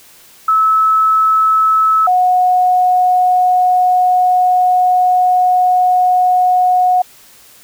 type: tone pair in turn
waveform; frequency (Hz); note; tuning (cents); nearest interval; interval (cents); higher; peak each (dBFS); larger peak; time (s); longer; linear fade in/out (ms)
sine; 1300 / 729.6; E6 / F#5; -24 / -24; minor seventh; 1000; first; -8; neither; 0.48-2.07 / 2.07-7.02; second; 5
effects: white hiss -43 dBFS RMS until 7.63 s